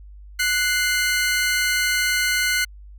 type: tone pair together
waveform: sawtooth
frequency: 1480 / 2093 Hz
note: F#6 / C7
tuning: 0 / 0 cents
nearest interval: tritone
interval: 600 cents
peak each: -18 dBFS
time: 0.39-2.65 s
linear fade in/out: 10 ms
effects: added 50 Hz sine -39 dBFS peak until 2.98 s